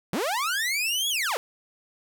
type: linear two-way sweep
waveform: sawtooth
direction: up then down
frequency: 146.3 to 3409 to 406.5 Hz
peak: -21 dBFS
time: 0.13-1.37 s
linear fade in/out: 0 ms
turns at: 1.09 s
effects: 10-bit